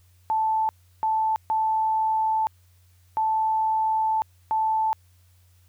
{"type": "tone bursts at uneven times", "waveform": "sine", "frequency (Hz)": 878, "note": "A5", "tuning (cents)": -4, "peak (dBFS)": -20, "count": 5, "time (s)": [[0.3, 0.69], [1.03, 1.36], [1.5, 2.47], [3.17, 4.22], [4.51, 4.93]], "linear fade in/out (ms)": 0, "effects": ["added 90 Hz sine -55 dBFS peak until 5.68 s", "white hiss -65 dBFS RMS until 5.68 s"]}